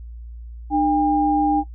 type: tone pair together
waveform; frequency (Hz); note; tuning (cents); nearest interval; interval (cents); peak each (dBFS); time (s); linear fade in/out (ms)
sine; 301.2 / 804.1; D4 / G5; +44 / +44; octave + perfect fourth; 1700; -18; 0.7-1.64; 50
effects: noise-tail reverb RT60 0.1 s tail -20 dB re dry + added 58 Hz sine -33 dBFS peak until 1.74 s